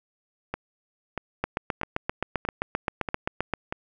two click trains, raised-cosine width 0.5 ms, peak -14 / -10 dBFS, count 6 / 17, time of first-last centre 0.54-3.725 / 1.44-3.537 s, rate 1.57 / 7.63 Hz, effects none

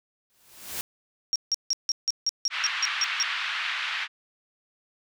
white noise with exponential growth, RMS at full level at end -30 dBFS, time 0.3-0.81 s, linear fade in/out 0 ms, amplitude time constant 110 ms
sine tone bursts, 5588 Hz, F8, in tune, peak -21 dBFS, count 11, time 1.33-3.227 s, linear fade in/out 0 ms, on 27 ms, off 160 ms
white band-pass noise, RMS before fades -30 dBFS, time 2.5-4.08 s, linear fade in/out 50 ms, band 1200 to 3200 Hz, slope 24 dB/octave
effects none

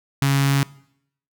sawtooth tone with notch filter, 138.59 Hz, C#3, in tune, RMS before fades -18 dBFS, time 0.22-0.63 s, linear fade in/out 0 ms, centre 510 Hz, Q 0.68, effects noise-tail reverb RT60 0.7 s tail -21 dB re dry

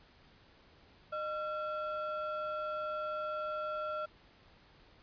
triangle ring-modulated tone, 987.8 Hz, B5, in tune, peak -30 dBFS, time 1.12-4.06 s, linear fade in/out 10 ms, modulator 375 Hz, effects pink hiss -62 dBFS RMS until 5.02 s + resampled to 11025 Hz

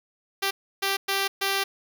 5% pulse tone bursts at uneven times, 392 Hz, G4, in tune, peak -12 dBFS, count 4, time 0.42-0.51 / 0.82-0.97 / 1.08-1.28 / 1.41-1.64 s, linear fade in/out 10 ms, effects none

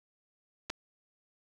clicks, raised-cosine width 0.2 ms, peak -23 / -17 dBFS, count 2, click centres 0.698 / 0.701 s, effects none

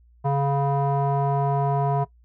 square tone with low-pass filter, 140 Hz, C#3, 18 cents sharp, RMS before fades -22 dBFS, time 0.24-2.05 s, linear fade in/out 20 ms, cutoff 850 Hz, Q 8.2, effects noise-tail reverb RT60 0.1 s tail -18 dB re dry + added 59 Hz sine -52 dBFS peak until 2.24 s

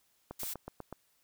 click train, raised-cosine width 1 ms, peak -27 dBFS, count 6, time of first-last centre 0.31-0.927 s, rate 8.11 Hz
blue noise, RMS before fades -39 dBFS, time 0.39-0.54 s, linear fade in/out 10 ms
effects white hiss -72 dBFS RMS until 1.23 s

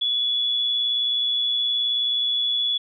sine tone with amplitude modulation, 3408 Hz, G#7, 44 cents sharp, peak -18 dBFS, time 0.01-2.78 s, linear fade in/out 10 ms, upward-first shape sine, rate 119 Hz, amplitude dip 40%, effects none

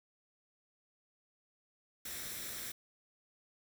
white noise with comb filter, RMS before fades -43 dBFS, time 2.05-2.72 s, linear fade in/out 5 ms, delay 0.53 ms, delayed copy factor +0.5, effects none

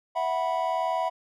triangle chord, E suspended second, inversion none, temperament equal with one note detuned, 659.3 / 740 / 982.1 Hz, E5 / F#5 / B5, 0 / 0 / -10 cents, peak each -27 dBFS, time 0.15-1.1 s, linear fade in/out 20 ms, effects none

